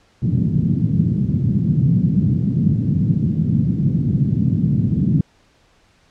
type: band-pass noise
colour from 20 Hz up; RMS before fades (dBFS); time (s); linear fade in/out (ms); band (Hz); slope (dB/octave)
pink; -17; 0.22-5.21; 2; 120 to 200; 24
effects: pink hiss -56 dBFS RMS until 6.1 s + low-pass 6000 Hz 12 dB/octave